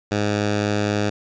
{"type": "tone", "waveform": "10% pulse", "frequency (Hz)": 103.83, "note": "G#2", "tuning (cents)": 0, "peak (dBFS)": -11, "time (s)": [0.11, 1.1], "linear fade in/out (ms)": 10, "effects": ["resampled to 16000 Hz"]}